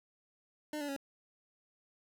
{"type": "tone with pitch steps", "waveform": "25% pulse", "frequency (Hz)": [301.9, 288.9, 276.5], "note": ["D4", "D4", "C#4"], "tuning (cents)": [48, -28, -4], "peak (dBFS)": -33, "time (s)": [0.73, 0.964], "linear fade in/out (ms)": 2, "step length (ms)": 78, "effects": []}